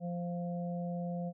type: harmonic tone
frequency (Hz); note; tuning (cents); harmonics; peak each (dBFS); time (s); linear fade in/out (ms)
174.5; F3; -1; 1 / 3 / 4; -35 / -42 / -45; 0-1.33; 50
effects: none